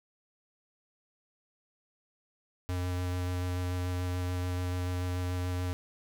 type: tone with vibrato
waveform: square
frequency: 90 Hz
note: F#2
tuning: 47 cents flat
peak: -31 dBFS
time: 2.69-5.73 s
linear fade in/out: 0 ms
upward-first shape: square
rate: 6.9 Hz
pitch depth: 9 cents each way
effects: none